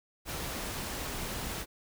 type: noise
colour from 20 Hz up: pink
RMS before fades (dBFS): -37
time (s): 0.25-1.66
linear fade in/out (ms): 50
effects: none